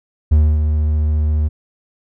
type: tone with ADSR envelope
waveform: triangle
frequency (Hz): 76.2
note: D#2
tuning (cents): -36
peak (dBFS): -5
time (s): 0.31-1.49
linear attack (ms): 12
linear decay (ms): 260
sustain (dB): -6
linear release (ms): 20
effects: none